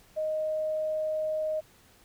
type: tone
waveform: sine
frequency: 622 Hz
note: D#5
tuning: 1 cent flat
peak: -27 dBFS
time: 0.16-1.61 s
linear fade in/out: 20 ms
effects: pink hiss -59 dBFS RMS until 2.04 s